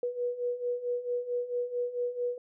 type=beating tone pair; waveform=sine; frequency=484.8 / 489.3 Hz; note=B4 / B4; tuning=-32 / -16 cents; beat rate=4.5 Hz; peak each=-35 / -31 dBFS; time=0.03-2.38 s; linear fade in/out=2 ms; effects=none